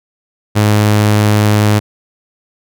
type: tone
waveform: sawtooth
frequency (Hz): 105.2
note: G#2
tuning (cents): +23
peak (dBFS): -4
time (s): 0.55-1.8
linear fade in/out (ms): 20
effects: none